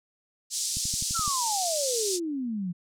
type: band-pass noise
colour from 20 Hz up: pink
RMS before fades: -30 dBFS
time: 0.5-2.2 s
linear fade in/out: 50 ms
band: 5000 to 8800 Hz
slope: 24 dB/octave
type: click train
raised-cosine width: 5 ms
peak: -25 dBFS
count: 7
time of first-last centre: 0.77-1.278 s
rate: 11.8 Hz
type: exponential sweep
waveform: sine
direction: down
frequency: 1396.9 to 169.4 Hz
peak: -28 dBFS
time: 1.14-2.73 s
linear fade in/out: 20 ms
effects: none